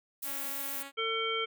violet noise, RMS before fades -37 dBFS, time 0.22-0.83 s, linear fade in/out 10 ms
5% pulse tone, 277.2 Hz, C#4, in tune, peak -31 dBFS, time 0.23-0.92 s, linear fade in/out 50 ms
harmonic tone, 450 Hz, A4, 39 cents sharp, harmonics 1 / 3 / 5 / 7, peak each -35 / -35 / -35 / -35 dBFS, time 0.97-1.46 s, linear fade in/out 20 ms
effects none

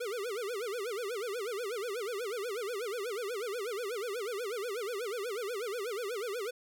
square tone with vibrato, 439.9 Hz, A4, in tune, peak -35 dBFS, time 0-6.51 s, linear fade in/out 10 ms, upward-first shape sine, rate 8.2 Hz, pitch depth 230 cents each way, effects none

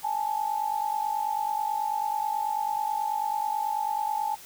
sine tone pair together, 827.8 / 877 Hz, G#5 / A5, -6 / -6 cents, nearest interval minor second, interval 100 cents, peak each -29 / -28 dBFS, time 0.03-4.36 s, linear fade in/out 20 ms, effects white hiss -47 dBFS RMS until 4.45 s

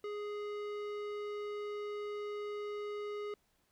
sine tone with tanh clipping, 415.3 Hz, G#4, in tune, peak -40 dBFS, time 0.04-3.34 s, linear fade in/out 2 ms, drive 16 dB, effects pink hiss -75 dBFS RMS until 3.71 s

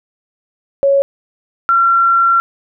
sine tone pair in turn, 554.4 / 1365.1 Hz, C#5 / F6, 0 / -40 cents, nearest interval octave + major third, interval 1560 cents, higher second, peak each -8 dBFS, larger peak neither, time 0.83-1.02 / 1.69-2.4 s, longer second, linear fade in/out 0 ms, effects none

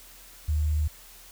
sine tone with sample-and-hold, 76.1 Hz, D#2, 38 cents flat, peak -22 dBFS, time 0.48-0.88 s, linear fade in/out 10 ms, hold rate 7350 Hz, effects added 40 Hz sine -54 dBFS peak until 1.31 s + white hiss -50 dBFS RMS until 1.31 s

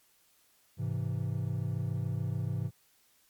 triangle chord, Ab augmented, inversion none, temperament equal, 103.83 / 130.81 / 164.81 Hz, Ab2 / C3 / E3, 0 / 0 / 0 cents, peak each -32 / -32 / -35 dBFS, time 0.77-2.71 s, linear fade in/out 50 ms, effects white hiss -67 dBFS RMS until 3.29 s + MP3 96 kbps

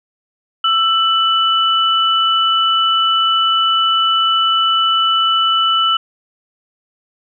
sine tone pair together, 1328 / 2981 Hz, E6 / F#7, +12 / +12 cents, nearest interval octave + major second, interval 1400 cents, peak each -14 dBFS, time 0.64-5.97 s, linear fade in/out 5 ms, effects none

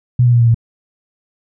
sine tone with pitch steps, 123.47 / 121.35 / 119.26 / 117.22 / 115.2 Hz, B2 / B2 / A#2 / A#2 / A#2, 0 / -30 / +40 / +10 / -20 cents, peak -7 dBFS, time 0.19-0.545 s, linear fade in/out 5 ms, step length 71 ms, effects none

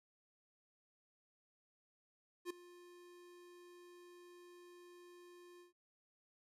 square tone with ADSR envelope, 352.8 Hz, F4, 18 cents sharp, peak -39 dBFS, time 2.45-5.73 s, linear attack 52 ms, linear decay 6 ms, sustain -19 dB, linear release 130 ms, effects resampled to 32000 Hz

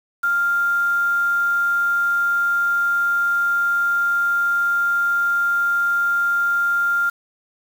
sine tone with quantisation, 1396.9 Hz, F6, in tune, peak -16 dBFS, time 0.23-7.1 s, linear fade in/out 10 ms, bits 6, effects none

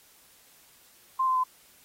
sine tone with pitch steps, 1046.5 / 1033.9 / 1021.4 Hz, C6 / C6 / C6, 0 / -21 / -42 cents, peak -22 dBFS, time 1.19-1.439 s, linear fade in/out 10 ms, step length 83 ms, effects white hiss -58 dBFS RMS until 1.84 s + AAC 48 kbps

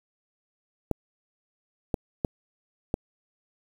clicks, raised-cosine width 2 ms, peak -11 dBFS, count 4, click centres 0.913 / 1.942 / 2.248 / 2.941 s, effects 7-bit

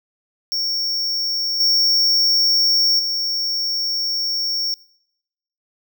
square tone with level steps, 5490 Hz, F8, 31 cents flat, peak -20 / -14 / -20 dBFS, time 0.52-4.74 s, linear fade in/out 0 ms, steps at 1.6 / 2.99 s, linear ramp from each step 5 ms, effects noise-tail reverb RT60 0.9 s tail -26 dB re dry

